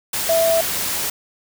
sine tone in noise, 659.3 Hz, E5, in tune, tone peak -14 dBFS, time 0.29-0.61 s, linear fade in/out 5 ms, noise white, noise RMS -23 dBFS, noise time 0.13-1.1 s, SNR +6 dB, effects none

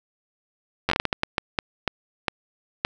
slowing click train, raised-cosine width 0.3 ms, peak -5 dBFS, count 14, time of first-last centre 0.89-2.849 s, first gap 10 ms, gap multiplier 1.4, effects none

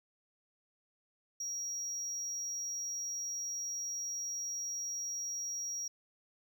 triangle tone, 5670 Hz, F8, 25 cents sharp, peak -35 dBFS, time 1.4-5.88 s, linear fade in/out 5 ms, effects none

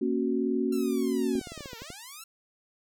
sine chord, F# major, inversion first, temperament equal with one note detuned, 233.1 / 274.5 / 370 Hz, A#3 / C#4 / F#4, 0 / -17 / 0 cents, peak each -29 dBFS, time 0.01-1.4 s, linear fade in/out 10 ms
5% pulse linear two-way sweep, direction down then up, 1369 to 440.9 to 1369 Hz, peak -31 dBFS, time 0.72-2.24 s, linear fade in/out 5 ms, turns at 1.78 s
clicks, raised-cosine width 2 ms, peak -28 dBFS, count 10, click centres 1.354 / 1.413 / 1.472 / 1.52 / 1.577 / 1.607 / 1.658 / 1.732 / 1.82 / 1.903 s
effects none

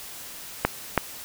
clicks, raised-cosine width 0.5 ms, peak -3 dBFS, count 2, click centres 0.65 / 0.977 s, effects white hiss -40 dBFS RMS until 1.24 s

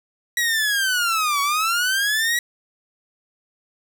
sawtooth linear two-way sweep, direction down then up, 1933 to 1115 to 1933 Hz, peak -15 dBFS, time 0.37-2.39 s, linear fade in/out 2 ms, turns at 1.41 s, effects none

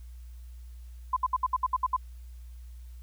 sine tone bursts, 1021 Hz, C6, 43 cents flat, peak -22 dBFS, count 9, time 1.13-1.965 s, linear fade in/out 5 ms, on 35 ms, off 65 ms, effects added 60 Hz sine -42 dBFS peak until 3.02 s + white hiss -65 dBFS RMS until 3.02 s

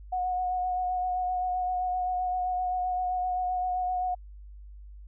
sine tone with vibrato, 730 Hz, F#5, 24 cents flat, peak -26 dBFS, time 0.12-4.15 s, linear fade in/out 10 ms, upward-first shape sine, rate 7.7 Hz, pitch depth 18 cents each way, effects added 50 Hz sine -43 dBFS peak until 5.07 s

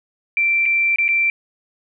sine tone with dropouts, 2349 Hz, D7, in tune, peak -14 dBFS, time 0.37-1.3 s, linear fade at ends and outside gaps 1 ms, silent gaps 0.656-0.66 / 0.96-0.985 / 1.081-1.088 s, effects none

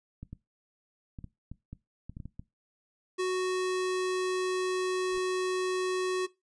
clicks, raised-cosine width 5 ms, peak -29 dBFS, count 11, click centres 0.23 / 0.33 / 1.188 / 1.243 / 1.516 / 1.73 / 2.096 / 2.169 / 2.202 / 2.256 / 2.395 s
square tone, 369.7 Hz, F#4, 1 cent flat, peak -28 dBFS, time 3.18-6.27 s, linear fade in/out 20 ms
brown noise with exponential growth, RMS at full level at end -43 dBFS, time 5.06-5.18 s, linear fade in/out 1 ms, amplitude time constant 25 ms
effects noise-tail reverb RT60 0.2 s tail -19 dB re dry + resampled to 22050 Hz

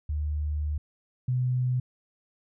sine tone pair in turn, 75 / 126.13 Hz, D2 / B2, +37 / +37 cents, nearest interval major sixth, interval 900 cents, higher second, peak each -26 / -23 dBFS, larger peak second, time 0.09-0.78 / 1.28-1.8 s, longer first, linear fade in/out 5 ms, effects none

